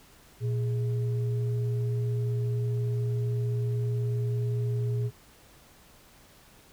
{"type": "tone pair together", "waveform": "sine", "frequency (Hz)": [118.5, 413.8], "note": ["A#2", "G#4"], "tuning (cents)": [29, -6], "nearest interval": "octave + minor seventh", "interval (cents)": 2165, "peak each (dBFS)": [-25, -36], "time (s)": [0.4, 5.11], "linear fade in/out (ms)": 50, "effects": ["tanh soft clip ceiling -19 dBFS", "pink hiss -56 dBFS RMS until 6.72 s"]}